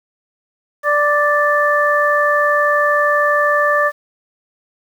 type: harmonic tone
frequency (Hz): 587.3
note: D5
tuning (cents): 0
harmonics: 1 / 2 / 3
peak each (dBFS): -16 / -16 / -16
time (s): 0.83-3.92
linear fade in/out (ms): 50
effects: 7-bit